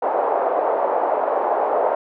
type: band-pass noise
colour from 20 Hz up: white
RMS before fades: -20 dBFS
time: 0.02-1.95 s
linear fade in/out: 5 ms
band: 480 to 810 Hz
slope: 24 dB/octave
effects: none